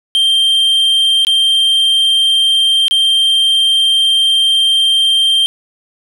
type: tone with dropouts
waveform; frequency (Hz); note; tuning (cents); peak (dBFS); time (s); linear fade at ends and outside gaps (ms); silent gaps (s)
triangle; 3162; G7; +14; -7; 0.15-5.46; 0; 1.249-1.269 / 2.882-2.91
effects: none